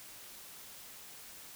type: silence
effects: white hiss -51 dBFS RMS until 1.55 s